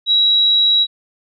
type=tone; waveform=sine; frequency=3875 Hz; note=B7; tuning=34 cents flat; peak=-10 dBFS; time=0.06-0.87 s; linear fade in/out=50 ms; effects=none